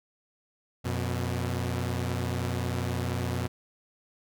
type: tone pair together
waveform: sawtooth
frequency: 89.7 / 122.6 Hz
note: F2 / B2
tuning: +47 / -12 cents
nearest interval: perfect fourth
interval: 541 cents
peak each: -27 dBFS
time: 0.84-3.48 s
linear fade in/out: 20 ms
effects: none